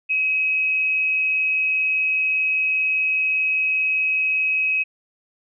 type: tone with amplitude modulation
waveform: sine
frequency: 2547 Hz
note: D#7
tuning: 40 cents sharp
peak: -16 dBFS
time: 0.09-4.84 s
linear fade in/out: 20 ms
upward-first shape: sine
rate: 165 Hz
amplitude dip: 35%
effects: none